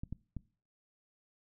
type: clicks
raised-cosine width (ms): 5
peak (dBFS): -27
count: 3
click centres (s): 0.035 / 0.126 / 0.367
effects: noise-tail reverb RT60 0.4 s tail -21 dB re dry